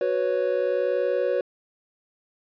triangle chord, F# suspended fourth, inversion none, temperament equal, 370 / 493.9 / 554.4 Hz, F#4 / B4 / C#5, 0 / 0 / 0 cents, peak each -26 / -23 / -23 dBFS, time 0.01-1.41 s, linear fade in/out 2 ms, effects resampled to 11025 Hz

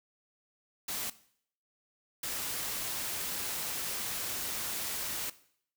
white noise bursts at uneven times, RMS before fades -36 dBFS, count 2, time 0.88-1.1 / 2.23-5.3 s, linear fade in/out 5 ms, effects noise-tail reverb RT60 0.6 s tail -17 dB re dry

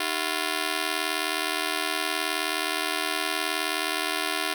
5% pulse ring-modulated tone, 349.2 Hz, F4, in tune, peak -11 dBFS, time 0-4.54 s, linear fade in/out 5 ms, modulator 39.6 Hz, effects none

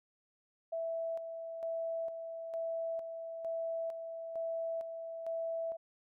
sine tone with tremolo, 659.3 Hz, E5, in tune, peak -34 dBFS, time 0.72-5.77 s, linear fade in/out 10 ms, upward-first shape square, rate 1.1 Hz, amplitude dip 50%, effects none

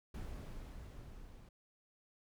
brown noise with level ramp, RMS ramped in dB -44 to -55 dBFS, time 0.14-1.49 s, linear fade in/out 5 ms, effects none

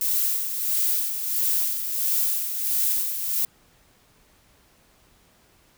violet noise with tremolo, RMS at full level -22 dBFS, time 0.01-3.45 s, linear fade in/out 2 ms, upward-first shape sine, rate 1.5 Hz, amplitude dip 55%, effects pink hiss -59 dBFS RMS until 5.77 s

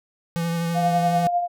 square tone with vibrato, 168.3 Hz, E3, 36 cents sharp, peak -23 dBFS, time 0.36-1.27 s, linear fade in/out 0 ms, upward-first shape triangle, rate 12 Hz, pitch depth 23 cents each way
sine tone with tremolo, 702 Hz, F5, 9 cents sharp, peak -16 dBFS, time 0.74-1.48 s, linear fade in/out 50 ms, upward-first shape triangle, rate 10 Hz, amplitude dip 60%
effects none

